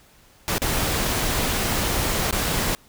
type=noise with dropouts; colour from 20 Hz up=pink; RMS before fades=-23 dBFS; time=0.48-2.75 s; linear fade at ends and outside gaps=0 ms; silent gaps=0.581-0.619 / 2.31-2.326 s; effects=pink hiss -54 dBFS RMS until 2.88 s